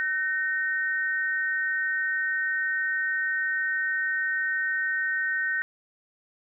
sine tone pair together, 1523.7 / 1850 Hz, G6 / A#6, -50 / -14 cents, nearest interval minor third, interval 336 cents, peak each -27 dBFS, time 0-5.62 s, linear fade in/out 0 ms, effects none

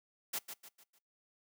white noise with echo, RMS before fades -37 dBFS, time 0.33-0.39 s, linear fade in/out 10 ms, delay 150 ms, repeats 4, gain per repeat -8 dB, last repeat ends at 0.99 s, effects noise-tail reverb RT60 0.3 s tail -25 dB re dry + high-pass 200 Hz 12 dB/octave

